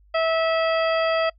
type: harmonic tone with a mistuned harmonic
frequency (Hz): 651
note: E5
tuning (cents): -22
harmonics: 1 / 2 / 3 / 4 / 5 / 7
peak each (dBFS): -20 / -26 / -30 / -32 / -34 / -37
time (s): 0.14-1.3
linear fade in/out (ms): 10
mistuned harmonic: 7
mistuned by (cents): +71
effects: noise-tail reverb RT60 0.1 s tail -26 dB re dry + added 50 Hz sine -52 dBFS peak until 1.38 s